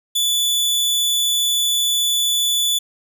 sawtooth tone, 3467 Hz, A7, 26 cents flat, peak -13 dBFS, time 0.15-2.79 s, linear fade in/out 10 ms, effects none

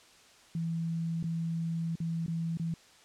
sine tone with dropouts, 165.4 Hz, E3, 6 cents sharp, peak -30 dBFS, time 0.55-2.74 s, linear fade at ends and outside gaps 2 ms, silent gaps 1.228-1.24 / 1.955-2.002 / 2.263-2.28 / 2.572-2.597 s, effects white hiss -58 dBFS RMS until 3.04 s + low-pass 7000 Hz 12 dB/octave

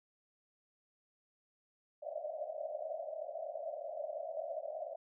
white band-pass noise, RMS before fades -42 dBFS, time 2.02-4.96 s, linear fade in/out 10 ms, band 580 to 670 Hz, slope 96 dB/octave, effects none

